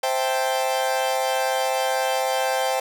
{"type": "chord", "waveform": "40% pulse", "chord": "A minor seventh", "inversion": "first", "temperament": "equal", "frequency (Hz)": [523.3, 659.3, 784, 880], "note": ["C5", "E5", "G5", "A5"], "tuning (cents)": [0, 0, 0, 0], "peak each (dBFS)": [-24, -28, -24, -29], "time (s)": [0.03, 2.8], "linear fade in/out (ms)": 5, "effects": []}